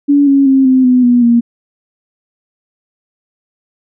sine tone with pitch steps, 285.3 / 276.4 / 267.7 / 259.4 / 251.3 / 243.4 / 235.8 Hz, C#4 / C#4 / C4 / C4 / B3 / B3 / A#3, +50 / -5 / +40 / -15 / +30 / -25 / +20 cents, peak -5 dBFS, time 0.08-1.41 s, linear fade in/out 20 ms, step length 190 ms, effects none

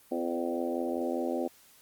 harmonic tone with a mistuned harmonic, 85 Hz, F2, 46 cents flat, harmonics 3 / 4 / 5 / 6 / 7 / 8 / 9, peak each -34 / -34 / -39 / -36 / -37 / -44 / -40 dBFS, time 0.11-1.48 s, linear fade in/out 10 ms, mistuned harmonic 6, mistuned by +20 cents, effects white hiss -59 dBFS RMS until 1.81 s + Opus 32 kbps

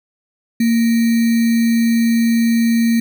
sine tone with sample-and-hold, 230.4 Hz, A#3, 20 cents flat, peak -11 dBFS, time 0.6-3 s, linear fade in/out 5 ms, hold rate 2100 Hz, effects none

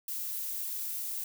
violet noise, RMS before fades -36 dBFS, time 0.08-1.24 s, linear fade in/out 2 ms, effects none

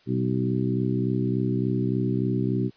harmonic tone with a mistuned harmonic, 63.4 Hz, B1, 46 cents sharp, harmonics 2 / 3 / 4 / 5 / 6, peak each -26 / -28 / -29 / -30 / -31 dBFS, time 0.06-2.71 s, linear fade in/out 50 ms, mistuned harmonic 2, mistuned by -52 cents, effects white hiss -59 dBFS RMS until 2.76 s + resampled to 11025 Hz

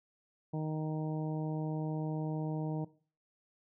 harmonic tone, 155.56 Hz, D#3, in tune, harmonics 1 / 2 / 3 / 4 / 5 / 6, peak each -34 / -40 / -44 / -46 / -48 / -50 dBFS, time 0.53-2.85 s, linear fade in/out 10 ms, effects noise-tail reverb RT60 0.4 s tail -18 dB re dry

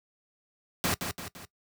pink noise with echo, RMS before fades -27 dBFS, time 0.84-0.94 s, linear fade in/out 0 ms, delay 170 ms, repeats 3, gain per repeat -6 dB, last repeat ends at 1.45 s, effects noise-tail reverb RT60 0.1 s tail -19 dB re dry + high-pass 80 Hz 12 dB/octave

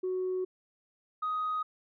sine tone pair in turn, 370 / 1251.4 Hz, F#4 / D#6, 0 / +10 cents, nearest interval octave + major sixth, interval 2110 cents, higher second, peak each -28 dBFS, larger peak neither, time 0.03-0.45 / 1.22-1.63 s, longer first, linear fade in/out 10 ms, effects tanh soft clip ceiling -26 dBFS

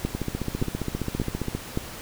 two click trains, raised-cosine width 3 ms, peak -11 / -14 dBFS, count 4 / 22, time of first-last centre 0.05-1.774 / 0.15-1.55 s, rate 1.74 / 15 Hz, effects pink hiss -39 dBFS RMS until 2.01 s

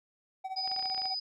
triangle tone with tremolo, 760 Hz, F#5, 46 cents sharp, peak -30 dBFS, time 0.44-1.15 s, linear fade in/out 10 ms, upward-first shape triangle, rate 15 Hz, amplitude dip 90%
sine tone, 4978 Hz, D#8, in tune, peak -32 dBFS, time 0.56-1.2 s, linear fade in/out 10 ms
clicks, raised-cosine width 0.3 ms, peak -30 dBFS, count 11, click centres 0.676 / 0.716 / 0.763 / 0.794 / 0.826 / 0.857 / 0.9 / 0.947 / 0.978 / 1.019 / 1.056 s
effects none

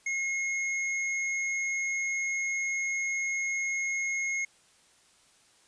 square tone, 2159 Hz, C#7, 46 cents flat, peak -29 dBFS, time 0.06-4.45 s, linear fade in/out 5 ms, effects white hiss -62 dBFS RMS until 5.67 s + resampled to 22050 Hz

